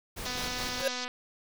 pink noise with tremolo, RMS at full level -38 dBFS, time 0.16-0.83 s, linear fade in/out 20 ms, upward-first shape square, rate 4.7 Hz, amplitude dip 45%
white band-pass noise, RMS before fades -39 dBFS, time 0.25-1.05 s, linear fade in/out 5 ms, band 3300 to 6000 Hz, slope 48 dB/octave
click train, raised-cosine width 0.3 ms, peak -22 dBFS, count 205, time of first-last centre 0.26-1.079 s, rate 249 Hz
square tone with exponential growth, 540 Hz, C#5, 45 cents flat, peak -23 dBFS, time 0.73-0.88 s, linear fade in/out 5 ms, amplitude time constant 32 ms
effects none

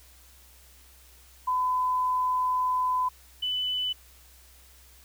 sine tone pair in turn, 1009 / 2997 Hz, B5 / F#7, +37 / +22 cents, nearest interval octave + perfect fifth, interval 1885 cents, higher second, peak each -23 / -26 dBFS, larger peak first, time 1.47-3.09 / 3.42-3.93 s, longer first, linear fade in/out 10 ms, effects added 63 Hz sine -55 dBFS peak until 5.04 s + white hiss -56 dBFS RMS until 5.04 s

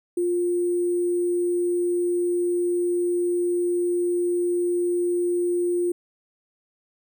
sine tone with sample-and-hold, 351.9 Hz, F4, 13 cents sharp, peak -20 dBFS, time 0.17-5.92 s, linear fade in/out 5 ms, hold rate 8820 Hz, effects none

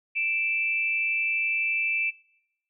sine tone pair together, 2349 / 2637 Hz, D7 / E7, 0 / 0 cents, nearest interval major second, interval 200 cents, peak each -27 dBFS, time 0.15-2.11 s, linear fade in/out 20 ms, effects noise-tail reverb RT60 0.8 s tail -22 dB re dry

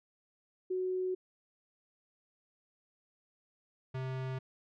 sine / square tone pair in turn, 370 / 130.66 Hz, F#4 / C3, 0 / -2 cents, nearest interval octave + tritone, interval 1802 cents, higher first, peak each -31 / -36 dBFS, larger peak first, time 0.7-1.15 / 3.94-4.39 s, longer neither, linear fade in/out 10 ms, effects low-pass 3000 Hz 12 dB/octave

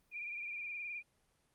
sine tone with vibrato, 2400 Hz, D7, 37 cents sharp, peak -40 dBFS, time 0.11-1.03 s, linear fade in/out 50 ms, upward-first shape sine, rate 19 Hz, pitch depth 47 cents each way, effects pink hiss -75 dBFS RMS until 1.54 s + Opus 32 kbps

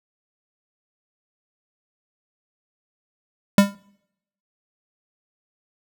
square tone with exponential decay, 200 Hz, G3, 35 cents sharp, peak -7 dBFS, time 3.58-3.75 s, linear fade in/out 2 ms, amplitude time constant 36 ms, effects noise-tail reverb RT60 0.8 s tail -26 dB re dry

